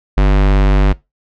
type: tone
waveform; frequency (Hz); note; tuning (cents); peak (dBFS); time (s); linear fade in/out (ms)
square; 49; G1; 0; -8; 0.17-0.93; 10
effects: noise-tail reverb RT60 0.2 s tail -20 dB re dry + low-pass 3000 Hz 12 dB/octave